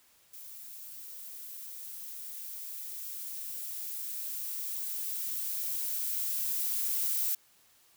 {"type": "noise with level ramp", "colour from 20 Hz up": "violet", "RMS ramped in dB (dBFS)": [-47, -30], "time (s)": [0.33, 7.35], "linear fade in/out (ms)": 5, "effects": ["white hiss -64 dBFS RMS until 7.96 s"]}